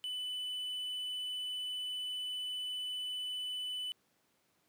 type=tone with quantisation; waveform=triangle; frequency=2995 Hz; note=F#7; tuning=20 cents sharp; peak=-35 dBFS; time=0.04-3.92 s; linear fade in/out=0 ms; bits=10; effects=pink hiss -74 dBFS RMS until 4.68 s + high-pass 150 Hz 12 dB/octave